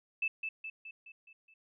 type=tone with echo; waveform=sine; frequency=2630 Hz; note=E7; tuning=5 cents flat; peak=-29 dBFS; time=0.22-0.28 s; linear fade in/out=5 ms; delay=210 ms; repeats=6; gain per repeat=-5 dB; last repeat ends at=1.54 s; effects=none